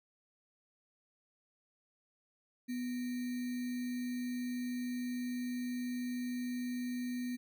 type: tone with sample-and-hold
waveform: sine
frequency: 246.9 Hz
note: B3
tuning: in tune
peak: -35 dBFS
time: 2.68-7.37 s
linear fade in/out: 20 ms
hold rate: 2100 Hz
effects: none